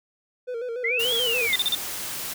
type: tone with vibrato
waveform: triangle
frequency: 480 Hz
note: B4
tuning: 49 cents flat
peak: -26 dBFS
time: 0.47-1.48 s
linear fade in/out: 20 ms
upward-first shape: square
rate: 6.9 Hz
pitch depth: 69 cents each way
type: linear two-way sweep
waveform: sine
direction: up then down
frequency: 1975.5 to 3406 to 1975.5 Hz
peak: -22 dBFS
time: 0.84-1.56 s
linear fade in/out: 5 ms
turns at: 1.14 s
type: noise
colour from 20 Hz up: white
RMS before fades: -32 dBFS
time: 0.99-2.34 s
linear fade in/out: 10 ms
type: tone bursts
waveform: triangle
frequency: 3600 Hz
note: A7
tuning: 39 cents sharp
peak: -18 dBFS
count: 4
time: 1.53-1.748 s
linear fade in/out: 0 ms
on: 26 ms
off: 38 ms
effects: none